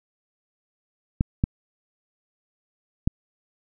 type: clicks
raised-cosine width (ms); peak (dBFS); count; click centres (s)
5; -7; 3; 1.209 / 1.439 / 3.075
effects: none